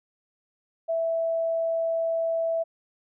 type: tone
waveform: sine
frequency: 659 Hz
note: E5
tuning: 1 cent flat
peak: -23 dBFS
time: 0.88-2.64 s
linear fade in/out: 20 ms
effects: none